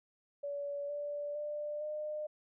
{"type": "tone with pitch steps", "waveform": "sine", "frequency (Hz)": [571, 582.3, 593.9, 605.7], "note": ["D5", "D5", "D5", "D#5"], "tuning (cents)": [-49, -15, 19, -47], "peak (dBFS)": -36, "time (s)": [0.43, 2.27], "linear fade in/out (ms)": 10, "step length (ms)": 460, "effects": []}